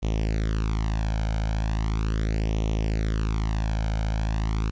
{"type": "tone with flanger", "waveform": "sawtooth", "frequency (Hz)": 54, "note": "A1", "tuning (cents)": -32, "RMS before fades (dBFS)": -25, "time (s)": [0.02, 4.71], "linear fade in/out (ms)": 20, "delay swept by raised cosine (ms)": [0.32, 1.32], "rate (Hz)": 0.38, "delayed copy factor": 0.85, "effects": ["resampled to 16000 Hz", "10-bit"]}